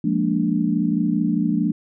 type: chord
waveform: sine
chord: Bb dominant seventh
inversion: second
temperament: equal with one note detuned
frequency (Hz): 174.61 / 207.7 / 232.4 / 293.7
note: F3 / Ab3 / Bb3 / D4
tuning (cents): 0 / 0 / -5 / 0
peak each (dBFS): -23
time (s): 0.04-1.72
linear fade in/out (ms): 5
effects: none